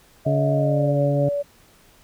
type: tone with pitch glide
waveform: sine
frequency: 640 to 573.5 Hz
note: D#5 to D5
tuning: +49 to -41 cents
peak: -21 dBFS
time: 0.25-1.43 s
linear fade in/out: 20 ms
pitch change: -190 cents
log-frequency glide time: 0.52-0.97 s
type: harmonic tone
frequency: 142.2 Hz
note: C#3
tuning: 45 cents sharp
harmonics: 1 / 2 / 3 / 4 / 5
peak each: -20 / -26 / -30 / -32 / -34 dBFS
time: 0.26-1.29 s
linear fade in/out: 5 ms
effects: pink hiss -54 dBFS RMS until 2.03 s